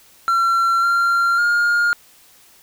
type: tone with pitch steps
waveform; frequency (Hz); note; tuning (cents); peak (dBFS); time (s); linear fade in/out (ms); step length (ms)
triangle; 1360 / 1382 / 1417; F6 / F6 / F6; -46 / -19 / +25; -12; 0.28-1.93; 0; 550
effects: white hiss -50 dBFS RMS until 2.62 s